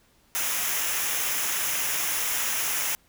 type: noise with comb filter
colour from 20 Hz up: white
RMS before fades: -27 dBFS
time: 0.35-2.95 s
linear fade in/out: 0 ms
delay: 0.23 ms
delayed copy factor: -0.6
effects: pink hiss -62 dBFS RMS until 3.08 s